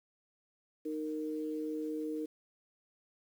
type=tone pair together; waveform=sine; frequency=308.8 / 463 Hz; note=D#4 / A#4; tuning=-13 / -12 cents; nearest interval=perfect fifth; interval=701 cents; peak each=-36 / -39 dBFS; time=0.85-2.26 s; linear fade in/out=10 ms; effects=10-bit